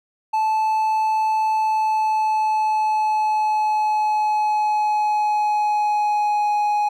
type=tone with pitch glide; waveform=triangle; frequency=872 to 834.5 Hz; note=A5 to G#5; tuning=-16 to +8 cents; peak=-15 dBFS; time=0.33-6.89 s; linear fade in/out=10 ms; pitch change=-76 cents; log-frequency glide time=1.53-6.52 s; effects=none